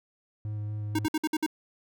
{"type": "tone with vibrato", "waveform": "triangle", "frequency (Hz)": 105.5, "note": "G#2", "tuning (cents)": 28, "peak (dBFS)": -29, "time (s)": [0.45, 1.06], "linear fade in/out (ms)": 0, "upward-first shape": "square", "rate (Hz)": 4.2, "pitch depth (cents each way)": 10}
{"type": "tone bursts", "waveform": "square", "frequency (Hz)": 311.1, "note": "D#4", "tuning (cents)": 0, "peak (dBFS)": -25, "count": 6, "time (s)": [0.95, 1.464], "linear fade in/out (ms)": 5, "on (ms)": 39, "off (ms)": 56}
{"effects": []}